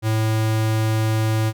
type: tone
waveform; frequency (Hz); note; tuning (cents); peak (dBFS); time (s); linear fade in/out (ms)
square; 110; A2; 0; -18; 0.02-1.53; 50
effects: none